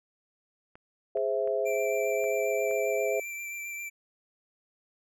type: clicks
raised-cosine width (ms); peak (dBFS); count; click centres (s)
0.5; -34; 5; 0.755 / 1.172 / 1.475 / 2.241 / 2.711
type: chord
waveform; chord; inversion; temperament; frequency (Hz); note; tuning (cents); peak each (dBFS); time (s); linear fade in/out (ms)
sine; Ab augmented; none; equal; 415.3 / 523.3 / 659.3; Ab4 / C5 / E5; 0 / 0 / 0; -30; 1.15-3.2; 5
type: tone with vibrato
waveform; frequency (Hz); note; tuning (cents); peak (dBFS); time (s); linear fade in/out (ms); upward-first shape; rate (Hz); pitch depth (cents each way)
square; 2349; D7; 0; -36; 1.65-3.9; 20; sine; 7.5; 16
effects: none